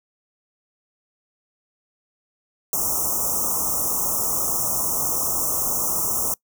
white band-stop noise, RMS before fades -23 dBFS, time 2.73-6.34 s, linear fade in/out 2 ms, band 1300 to 5600 Hz, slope 96 dB/octave, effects noise-tail reverb RT60 0.1 s tail -23 dB re dry

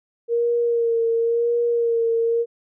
sine tone with vibrato, 466.2 Hz, A#4, in tune, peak -17 dBFS, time 0.28-2.46 s, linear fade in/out 50 ms, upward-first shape sine, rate 0.95 Hz, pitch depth 29 cents each way, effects none

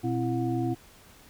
sine tone cluster, 121.4 / 262.5 / 335.2 / 727 Hz, B2 / C4 / E4 / F#5, -29 / +6 / +29 / -31 cents, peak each -30 / -31 / -29 / -36 dBFS, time 0.03-0.75 s, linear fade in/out 20 ms, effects pink hiss -54 dBFS RMS until 1.29 s

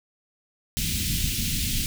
pink band-stop noise, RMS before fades -26 dBFS, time 0.77-1.86 s, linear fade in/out 0 ms, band 230 to 2600 Hz, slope 24 dB/octave, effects none

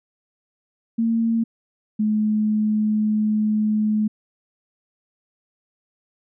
sine tone pair in turn, 228.1 / 213.7 Hz, A#3 / G#3, -37 / +50 cents, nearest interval minor second, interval 113 cents, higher first, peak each -17 dBFS, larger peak neither, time 0.98-1.44 / 1.99-4.08 s, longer second, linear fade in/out 10 ms, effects none

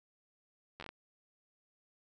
slowing click train, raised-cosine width 0.3 ms, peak -29 dBFS, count 6, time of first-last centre 0.8-0.89 s, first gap 11 ms, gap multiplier 1.25, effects none

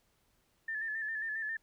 sine tone with vibrato, 1760 Hz, A6, in tune, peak -34 dBFS, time 0.68-1.57 s, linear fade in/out 5 ms, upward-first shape square, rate 7.4 Hz, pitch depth 40 cents each way, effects pink hiss -73 dBFS RMS until 1.62 s

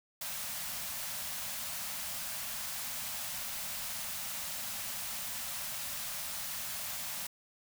white band-stop noise, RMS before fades -39 dBFS, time 0.21-7.27 s, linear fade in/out 5 ms, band 250 to 540 Hz, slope 96 dB/octave, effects none

